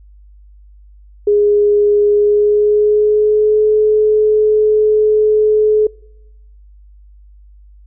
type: tone with pitch glide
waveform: sine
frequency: 413.5 to 427.6 Hz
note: G#4 to A4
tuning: -8 to -49 cents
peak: -8 dBFS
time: 1.27-5.87 s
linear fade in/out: 5 ms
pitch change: +59 cents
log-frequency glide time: 2.1-3.64 s
effects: noise-tail reverb RT60 0.9 s tail -25 dB re dry + added 50 Hz sine -39 dBFS peak until 7.86 s